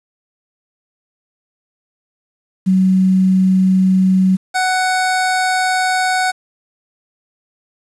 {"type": "tone pair in turn", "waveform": ["sine", "25% pulse"], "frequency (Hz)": [187.7, 743.5], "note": ["F#3", "F#5"], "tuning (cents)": [25, 8], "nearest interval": "2 octaves", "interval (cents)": 2383, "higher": "second", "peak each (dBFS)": [-9, -10], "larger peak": "first", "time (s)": [[2.66, 4.37], [4.54, 6.32]], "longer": "second", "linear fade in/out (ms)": 20, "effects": ["resampled to 24000 Hz", "7-bit"]}